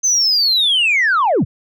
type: linear sweep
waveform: sine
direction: down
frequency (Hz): 6272 to 69.4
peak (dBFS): -10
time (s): 0.03-1.45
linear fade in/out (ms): 20
effects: tanh soft clip ceiling -9 dBFS